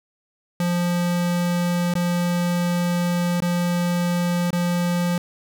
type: tone with dropouts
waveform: square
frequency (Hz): 175.1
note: F3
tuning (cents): +5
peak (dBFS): -20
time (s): 0.6-5.18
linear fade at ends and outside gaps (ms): 2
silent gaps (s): 1.939-1.953 / 3.404-3.421 / 4.506-4.529
effects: 8-bit